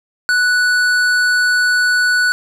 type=tone with hard clipping; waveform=sine; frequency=1480 Hz; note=F#6; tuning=in tune; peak=-13 dBFS; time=0.29-2.32 s; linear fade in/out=0 ms; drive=11 dB; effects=none